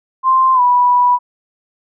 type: tone with pitch glide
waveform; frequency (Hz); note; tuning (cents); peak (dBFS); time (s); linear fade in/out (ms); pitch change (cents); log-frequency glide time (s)
sine; 1046.5 to 982.1; C6 to B5; 0 to -10; -8; 0.23-1.19; 50; -110; 0.54-0.61
effects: none